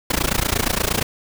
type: noise with amplitude modulation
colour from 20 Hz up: pink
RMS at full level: -17 dBFS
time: 0.1-1.03 s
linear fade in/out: 5 ms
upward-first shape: sine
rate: 28.5 Hz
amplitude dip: 95%
effects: none